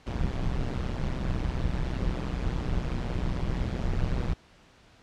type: noise with amplitude modulation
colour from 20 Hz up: brown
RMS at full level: -25 dBFS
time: 0.06-4.34 s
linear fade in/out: 10 ms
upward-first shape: sine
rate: 126 Hz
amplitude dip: 85%
effects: pink hiss -57 dBFS RMS until 5.02 s + low-pass 5000 Hz 12 dB/octave